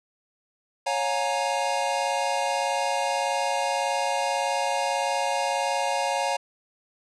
square chord, Bb minor seventh, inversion first, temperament equal with one note detuned, 554.4 / 712.3 / 830.6 / 932.3 Hz, Db5 / F5 / Ab5 / Bb5, 0 / +34 / 0 / 0 cents, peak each -30 dBFS, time 0.86-6.37 s, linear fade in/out 10 ms, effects resampled to 22050 Hz

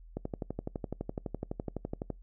click train, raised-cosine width 2 ms, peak -21 dBFS, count 24, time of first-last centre 0.17-2.103 s, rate 11.9 Hz, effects noise-tail reverb RT60 0.2 s tail -26 dB re dry + added 41 Hz sine -49 dBFS peak until 2.22 s

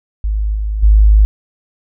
sine tone with level steps, 52.4 Hz, G#1, 16 cents sharp, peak -13 / -15 / -4 dBFS, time 0.24-1.25 s, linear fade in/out 0 ms, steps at 0.54 / 0.82 s, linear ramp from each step 20 ms, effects none

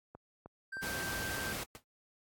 click train, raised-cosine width 1 ms, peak -34 dBFS, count 4, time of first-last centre 0.15-1.079 s, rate 3.23 Hz
triangle tone, 1568 Hz, G6, in tune, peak -37 dBFS, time 0.72-1.53 s, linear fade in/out 10 ms
pink noise, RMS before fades -39 dBFS, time 0.82-1.64 s, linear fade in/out 10 ms
pink noise with exponential decay, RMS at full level -44 dBFS, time 1.75-1.84 s, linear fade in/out 0 ms, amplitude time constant 18 ms
effects high-pass 60 Hz 12 dB/octave + AAC 64 kbps

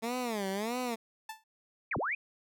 15% pulse tone with vibrato, 220 Hz, A3, in tune, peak -26 dBFS, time 0.02-0.96 s, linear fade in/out 20 ms, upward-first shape sine, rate 1.6 Hz, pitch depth 240 cents each way
sawtooth tone with exponential decay, 880 Hz, A5, in tune, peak -33 dBFS, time 1.29-1.44 s, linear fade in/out 5 ms, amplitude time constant 32 ms
sine linear two-way sweep, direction down then up, 2561 to 67 to 2561 Hz, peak -30 dBFS, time 1.91-2.15 s, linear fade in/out 5 ms, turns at 1.97 s
effects none

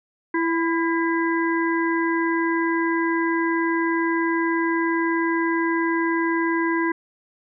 harmonic tone with a mistuned harmonic, 332.6 Hz, E4, 16 cents sharp, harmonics 1 / 3 / 5 / 6, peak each -21 / -26 / -28 / -29 dBFS, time 0.34-6.92 s, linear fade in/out 5 ms, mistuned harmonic 5, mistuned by -44 cents, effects none

